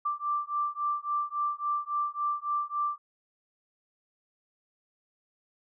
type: beating tone pair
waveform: sine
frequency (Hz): 1174.7 / 1178.3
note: D6 / D6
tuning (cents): 0 / +5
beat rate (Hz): 3.6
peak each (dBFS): -31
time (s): 0.05-2.98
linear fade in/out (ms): 10
effects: none